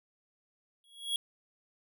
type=tone with exponential growth; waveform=square; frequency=3322 Hz; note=G#7; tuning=in tune; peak=-27 dBFS; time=0.84-1.16 s; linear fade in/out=1 ms; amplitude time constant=69 ms; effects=none